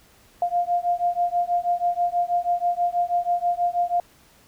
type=beating tone pair; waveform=sine; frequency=698.5 / 704.7 Hz; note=F5 / F5; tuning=0 / +15 cents; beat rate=6.2 Hz; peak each=-23 dBFS; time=0.42-4 s; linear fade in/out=2 ms; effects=pink hiss -55 dBFS RMS until 4.47 s